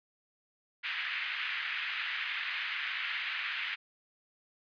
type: band-pass noise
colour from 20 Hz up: pink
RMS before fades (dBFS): -36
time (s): 0.83-3.76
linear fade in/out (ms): 20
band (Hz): 1700 to 2900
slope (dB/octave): 24
effects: resampled to 11025 Hz